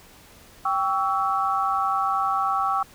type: chord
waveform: sine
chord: C# diminished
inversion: second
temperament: equal with one note detuned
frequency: 784 / 1128.1 / 1318.5 Hz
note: G5 / C#6 / E6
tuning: 0 / +30 / 0 cents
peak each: -25 dBFS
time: 0.65-2.83 s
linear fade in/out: 5 ms
effects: pink hiss -50 dBFS RMS until 2.94 s